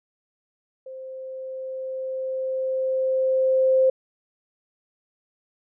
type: tone with level ramp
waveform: sine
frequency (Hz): 523.3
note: C5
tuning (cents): 0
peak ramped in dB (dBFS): -35 to -14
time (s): 0.86-3.9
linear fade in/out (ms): 5
effects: none